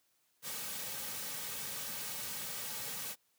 white noise with comb filter, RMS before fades -41 dBFS, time 0.42-3.16 s, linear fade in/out 50 ms, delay 2.9 ms, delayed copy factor -0.6, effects white hiss -75 dBFS RMS until 3.38 s + high-pass 80 Hz 12 dB/octave

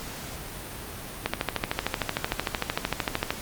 click train, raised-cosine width 0.3 ms, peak -8 dBFS, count 28, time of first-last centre 1.26-3.305 s, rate 13.2 Hz, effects pink hiss -38 dBFS RMS until 3.41 s + Opus 48 kbps

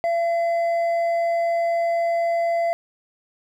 sine tone with hard clipping, 678 Hz, E5, 49 cents sharp, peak -20 dBFS, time 0.04-2.73 s, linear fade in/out 0 ms, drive 4 dB, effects none

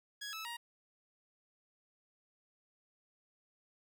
15% pulse tone with pitch steps, 1666 / 1306 / 943 Hz, G#6 / E6 / A#5, +5 / -17 / +20 cents, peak -35 dBFS, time 0.21-0.57 s, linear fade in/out 10 ms, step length 120 ms, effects none

